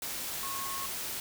sine tone in noise, 1091 Hz, C#6, 28 cents flat, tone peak -38 dBFS, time 0.43-0.86 s, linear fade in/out 2 ms, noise white, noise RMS -37 dBFS, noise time 0.02-1.2 s, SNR -4 dB, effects none

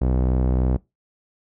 sawtooth tone with low-pass filter, 63.3 Hz, B1, 43 cents sharp, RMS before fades -20 dBFS, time 0.01-0.77 s, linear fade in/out 10 ms, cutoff 590 Hz, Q 0.74, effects noise-tail reverb RT60 0.2 s tail -21 dB re dry

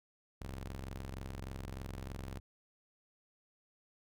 sawtooth ring-modulated tone, 66.5 Hz, C2, 29 cents sharp, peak -35 dBFS, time 0.41-2.4 s, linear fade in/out 5 ms, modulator 21.5 Hz, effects none

